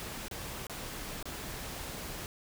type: noise with dropouts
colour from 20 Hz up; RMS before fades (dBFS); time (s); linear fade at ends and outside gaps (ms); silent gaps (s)
pink; -41; 0-2.26; 0; 0.282-0.312 / 0.668-0.697 / 1.227-1.255
effects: none